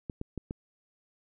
clicks, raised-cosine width 3 ms, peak -22 dBFS, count 4, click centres 0.098 / 0.214 / 0.377 / 0.509 s, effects none

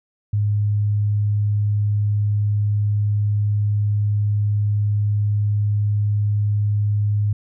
sine tone, 103.83 Hz, G#2, in tune, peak -16 dBFS, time 0.33-7.33 s, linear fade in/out 5 ms, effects none

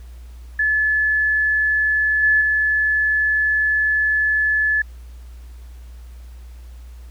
sine tone with level steps, 1724 Hz, A6, 36 cents flat, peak -15 / -12 / -15 dBFS, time 0.59-4.82 s, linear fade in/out 5 ms, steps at 2.23 / 2.41 s, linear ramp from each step 2 ms, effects added 60 Hz sine -35 dBFS peak until 7.1 s + pink hiss -54 dBFS RMS until 7.1 s

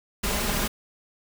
pink noise with comb filter, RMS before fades -26 dBFS, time 0.23-0.68 s, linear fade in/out 10 ms, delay 4.9 ms, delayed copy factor +0.5, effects none

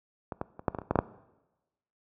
clicks, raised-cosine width 1 ms, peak -20 / -17 / -27 / -10 / -20 / -19 / -29 / -11 / -9 / -7 dBFS, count 10, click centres 0.322 / 0.414 / 0.594 / 0.682 / 0.748 / 0.787 / 0.817 / 0.91 / 0.957 / 0.989 s, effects noise-tail reverb RT60 1.0 s tail -19 dB re dry + high-pass 60 Hz 12 dB/octave

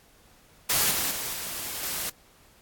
white noise with level steps, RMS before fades -23 / -27 / -32 / -34 / -31 dBFS, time 0.69-2.1 s, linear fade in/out 10 ms, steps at 0.91 / 1.11 / 1.33 / 1.83 s, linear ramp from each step 2 ms, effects pink hiss -58 dBFS RMS until 2.61 s + AAC 64 kbps

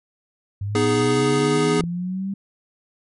sine linear sweep, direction up, 98 to 198.4 Hz, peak -23 dBFS, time 0.61-2.34 s, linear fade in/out 5 ms
square chord, G# minor, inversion first, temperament equal, 246.9 / 311.1 / 415.3 Hz, B3 / D#4 / G#4, 0 / 0 / 0 cents, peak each -24 / -24 / -20 dBFS, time 0.75-1.81 s, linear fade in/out 2 ms
clicks, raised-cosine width 3 ms, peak -19 dBFS, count 2, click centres 1.797 / 1.838 s
effects MP3 48 kbps

